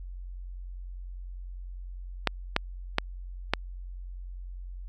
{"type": "clicks", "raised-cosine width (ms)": 0.3, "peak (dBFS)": -6, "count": 4, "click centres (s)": [2.273, 2.564, 2.984, 3.536], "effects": ["added 45 Hz sine -37 dBFS peak until 4.88 s"]}